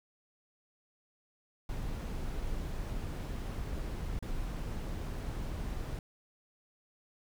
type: noise with dropouts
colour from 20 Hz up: brown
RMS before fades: -37 dBFS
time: 1.69-5.99 s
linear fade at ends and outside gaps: 2 ms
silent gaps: 4.191-4.225 s
effects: none